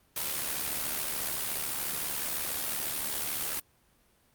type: noise with amplitude modulation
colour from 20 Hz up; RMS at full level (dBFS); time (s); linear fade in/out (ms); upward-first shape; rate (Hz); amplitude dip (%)
white; -30; 0.16-3.6; 5; sine; 73.9; 55
effects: pink hiss -66 dBFS RMS until 4.34 s + Opus 32 kbps